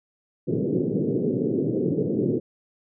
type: band-pass noise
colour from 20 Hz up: white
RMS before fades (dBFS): -24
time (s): 0.47-2.4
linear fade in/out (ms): 20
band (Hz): 120 to 450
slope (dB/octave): 48
effects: none